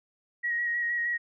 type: tone with vibrato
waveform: sine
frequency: 1898 Hz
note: A#6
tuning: 31 cents sharp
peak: -26 dBFS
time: 0.43-1.18 s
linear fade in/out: 20 ms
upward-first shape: square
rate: 6.4 Hz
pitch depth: 17 cents each way
effects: none